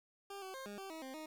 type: tone with pitch steps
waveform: 20% pulse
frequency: 397.3 / 378.9 / 531 / 204.3 / 387.7 / 320.2 / 263.3 / 311.8 Hz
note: G4 / F#4 / C5 / G#3 / G4 / D#4 / C4 / D#4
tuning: +23 / +41 / +25 / -28 / -19 / +50 / +11 / +4 cents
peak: -40 dBFS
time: 0.3-1.26 s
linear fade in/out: 5 ms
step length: 120 ms
effects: 11-bit